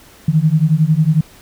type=beating tone pair; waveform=sine; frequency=151.3 / 162.3 Hz; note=D#3 / E3; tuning=-48 / -27 cents; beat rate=11 Hz; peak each=-13 dBFS; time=0.28-1.21 s; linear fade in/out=5 ms; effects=pink hiss -44 dBFS RMS until 1.41 s

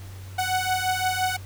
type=beating tone pair; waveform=sawtooth; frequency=740 / 745.8 Hz; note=F#5 / F#5; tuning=0 / +14 cents; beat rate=5.8 Hz; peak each=-22 dBFS; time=0.38-1.37 s; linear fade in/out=10 ms; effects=added 95 Hz sine -37 dBFS peak until 1.45 s + pink hiss -48 dBFS RMS until 1.45 s

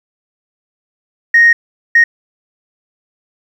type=tone bursts at uneven times; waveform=sine; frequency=1864.7 Hz; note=A#6; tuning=in tune; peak=-3 dBFS; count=2; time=1.34-1.53 / 1.95-2.04 s; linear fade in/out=5 ms; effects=tanh soft clip ceiling 0 dBFS + 7-bit

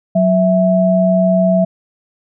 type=tone pair together; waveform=sine; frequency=184.4 / 657.1 Hz; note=F#3 / E5; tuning=-6 / -6 cents; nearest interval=octave + minor seventh; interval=2200 cents; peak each=-12 / -12 dBFS; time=0.15-1.65 s; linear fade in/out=10 ms; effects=none

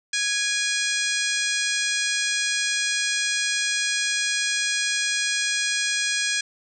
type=harmonic tone with a mistuned harmonic; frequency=830.6 Hz; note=G#5; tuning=in tune; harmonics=2 / 3 / 4 / 5 / 6 / 7 / 8 / 9 / 10; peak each=-27 / -29 / -30 / -31 / -32 / -32 / -33 / -34 / -34 dBFS; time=0.13-6.41 s; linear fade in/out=5 ms; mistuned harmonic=3; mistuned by=-38 cents; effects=none

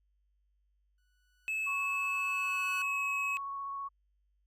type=tone with exponential growth; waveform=sawtooth; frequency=1480 Hz; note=F#6; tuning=in tune; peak=-36 dBFS; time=0.98-2.82 s; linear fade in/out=2 ms; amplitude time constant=400 ms
type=tone with pitch glide; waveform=triangle; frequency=2600 to 2564 Hz; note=E7 to E7; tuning=-24 to -49 cents; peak=-30 dBFS; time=1.48-3.37 s; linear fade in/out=0 ms; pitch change=-25 cents; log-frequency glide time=2.28-3.07 s
type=tone with vibrato; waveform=sine; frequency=1108.7 Hz; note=C#6; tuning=in tune; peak=-36 dBFS; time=1.66-3.89 s; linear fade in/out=20 ms; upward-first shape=sine; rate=15 Hz; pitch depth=9 cents each way
effects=added 50 Hz sine -70 dBFS peak until 4.46 s

